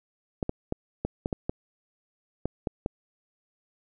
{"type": "clicks", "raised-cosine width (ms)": 2, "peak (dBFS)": -14, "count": 10, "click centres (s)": [0.428, 0.494, 0.724, 1.05, 1.259, 1.328, 1.495, 2.456, 2.672, 2.861], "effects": []}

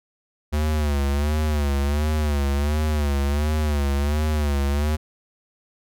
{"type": "tone with vibrato", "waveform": "square", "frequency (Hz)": 73.42, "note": "D2", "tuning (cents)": 0, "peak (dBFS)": -20, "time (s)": [0.52, 4.97], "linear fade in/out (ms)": 20, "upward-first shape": "sine", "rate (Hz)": 1.4, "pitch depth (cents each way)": 89, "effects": []}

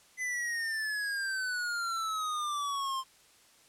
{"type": "exponential sweep", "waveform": "square", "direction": "down", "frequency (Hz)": [2034, 1046.5], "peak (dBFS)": -32, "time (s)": [0.17, 3.04], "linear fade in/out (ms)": 50, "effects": ["white hiss -61 dBFS RMS until 3.68 s", "low-pass 10000 Hz 12 dB/octave"]}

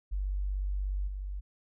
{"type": "tone with level steps", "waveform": "sine", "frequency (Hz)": 48.38, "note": "G1", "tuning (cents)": -22, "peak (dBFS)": [-29, -34], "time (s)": [0.11, 1.41], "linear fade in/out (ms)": 20, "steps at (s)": 1.07, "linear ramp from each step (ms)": 10, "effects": []}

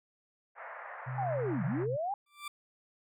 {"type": "band-pass noise", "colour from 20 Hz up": "pink", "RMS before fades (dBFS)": -45, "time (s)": [0.55, 1.87], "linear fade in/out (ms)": 50, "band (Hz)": [570, 2000], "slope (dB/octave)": 48}
{"type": "tone", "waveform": "sine", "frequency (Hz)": 128.5, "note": "C3", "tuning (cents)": -31, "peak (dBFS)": -35, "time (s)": [1.06, 1.97], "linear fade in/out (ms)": 20}
{"type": "linear two-way sweep", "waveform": "sine", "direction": "down then up", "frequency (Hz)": [830.6, 133.7, 830.6], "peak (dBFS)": -31, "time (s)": [1.18, 2.14], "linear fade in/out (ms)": 2, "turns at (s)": 1.65}
{"type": "tone with exponential growth", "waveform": "20% pulse", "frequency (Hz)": 1174.7, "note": "D6", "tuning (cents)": 0, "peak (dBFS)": -31, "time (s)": [2.26, 2.48], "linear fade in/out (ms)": 5, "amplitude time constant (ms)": 47}
{"effects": []}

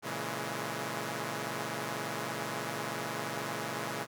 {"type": "chord", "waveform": "5% pulse", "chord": "A# half-diminished seventh", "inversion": "none", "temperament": "equal with one note detuned", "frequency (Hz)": [116.54, 138.59, 164.81, 210.4], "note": ["A#2", "C#3", "E3", "G#3"], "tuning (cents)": [0, 0, 0, 23], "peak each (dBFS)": -29, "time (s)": [0.02, 4.07], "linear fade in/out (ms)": 50, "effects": []}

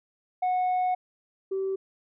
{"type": "tone pair in turn", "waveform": "sine", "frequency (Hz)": [733, 385.1], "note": ["F#5", "G4"], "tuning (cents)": [-16, -31], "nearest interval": "major seventh", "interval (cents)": 1115, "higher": "first", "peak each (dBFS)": [-20, -25], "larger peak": "first", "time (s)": [[0.42, 0.95], [1.51, 1.76]], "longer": "first", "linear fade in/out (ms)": 10, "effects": ["tanh soft clip ceiling -22 dBFS"]}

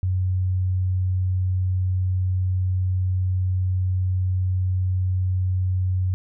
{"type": "tone", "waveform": "sine", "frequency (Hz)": 92.5, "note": "F#2", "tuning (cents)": 0, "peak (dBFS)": -19, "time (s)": [0.03, 6.14], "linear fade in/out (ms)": 0, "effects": []}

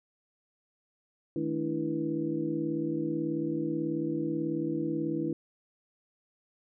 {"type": "tone cluster", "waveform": "sine", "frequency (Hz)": [156.7, 216.9, 292.1, 330.4, 485], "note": ["D#3", "A3", "D4", "E4", "B4"], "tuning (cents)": [13, -25, -9, 4, -31], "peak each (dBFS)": [-37, -40, -34, -31, -40], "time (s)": [1.36, 5.33], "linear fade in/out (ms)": 2, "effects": []}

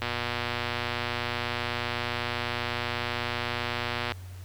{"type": "click train", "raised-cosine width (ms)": 0.3, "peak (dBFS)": -13, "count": 493, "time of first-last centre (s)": [0.02, 4.12], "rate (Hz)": 120, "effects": ["added 92 Hz sine -39 dBFS peak until 4.44 s", "pink hiss -53 dBFS RMS until 4.44 s"]}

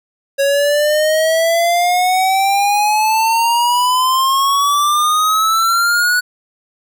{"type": "exponential sweep", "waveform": "square", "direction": "up", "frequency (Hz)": [551, 1480], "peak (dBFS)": -12, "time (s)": [0.38, 6.21], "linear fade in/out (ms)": 20, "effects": []}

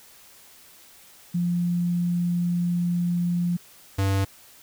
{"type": "tone pair in turn", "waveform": ["sine", "square"], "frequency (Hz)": [174.61, 97.46], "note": ["F3", "G2"], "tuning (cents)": [0, -10], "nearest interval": "minor seventh", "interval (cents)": 1010, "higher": "first", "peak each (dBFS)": -21, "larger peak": "neither", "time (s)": [[1.34, 3.57], [3.98, 4.25]], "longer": "first", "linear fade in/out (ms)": 10, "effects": ["white hiss -51 dBFS RMS until 4.62 s"]}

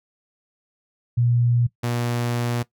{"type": "tone pair in turn", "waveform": ["sine", "sawtooth"], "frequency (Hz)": [120, 120], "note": ["B2", "B2"], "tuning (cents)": [-49, -49], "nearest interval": "unison", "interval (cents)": 0, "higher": "neither", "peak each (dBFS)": [-16, -18], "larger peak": "first", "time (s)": [[1.17, 1.67], [1.83, 2.63]], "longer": "second", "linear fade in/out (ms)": 10, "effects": ["noise-tail reverb RT60 0.1 s tail -17 dB re dry"]}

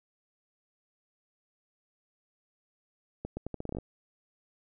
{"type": "accelerating click train", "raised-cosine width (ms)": 2, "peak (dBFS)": -22, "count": 11, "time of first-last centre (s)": [3.25, 3.786], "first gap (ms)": 120, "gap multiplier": 0.8, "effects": []}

